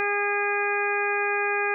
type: harmonic tone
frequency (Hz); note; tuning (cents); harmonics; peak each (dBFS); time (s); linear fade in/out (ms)
408.2; G#4; -30; 1 / 2 / 3 / 4 / 5 / 6; -28 / -30 / -32 / -28 / -33 / -29; 0-1.74; 0
effects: none